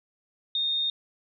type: tone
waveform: sine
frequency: 3676 Hz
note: A#7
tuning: 25 cents flat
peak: -24 dBFS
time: 0.55-0.9 s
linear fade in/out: 2 ms
effects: none